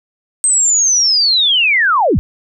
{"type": "linear sweep", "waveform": "sine", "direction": "down", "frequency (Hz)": [8372, 31.9], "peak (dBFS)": -9, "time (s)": [0.44, 2.19], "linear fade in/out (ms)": 0, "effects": []}